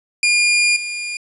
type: tone with level steps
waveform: sawtooth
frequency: 2418 Hz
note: D7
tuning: 50 cents sharp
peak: -9 / -20 dBFS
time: 0.23-1.17 s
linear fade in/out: 2 ms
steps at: 0.76 s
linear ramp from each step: 5 ms
effects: resampled to 24000 Hz + 8-bit